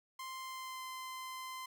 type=tone with pitch glide; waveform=sawtooth; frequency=1046.5 to 1035.1 Hz; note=C6 to C6; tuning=0 to -19 cents; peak=-39 dBFS; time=0.19-1.66 s; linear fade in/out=5 ms; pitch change=-19 cents; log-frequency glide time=0.4-0.82 s; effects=none